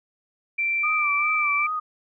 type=tone with pitch glide; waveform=sine; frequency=2349 to 2334 Hz; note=D7 to D7; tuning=0 to -11 cents; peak=-21 dBFS; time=0.58-1.67 s; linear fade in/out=10 ms; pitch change=-11 cents; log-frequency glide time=0.73-1.29 s
type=tone with vibrato; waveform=sine; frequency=1200 Hz; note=D6; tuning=37 cents sharp; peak=-24 dBFS; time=0.83-1.8 s; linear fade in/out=10 ms; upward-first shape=sine; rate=2.5 Hz; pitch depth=73 cents each way
effects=none